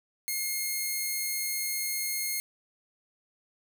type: tone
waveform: 5% pulse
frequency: 2145 Hz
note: C7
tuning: 42 cents sharp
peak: -19 dBFS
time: 0.28-2.4 s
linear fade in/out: 0 ms
effects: none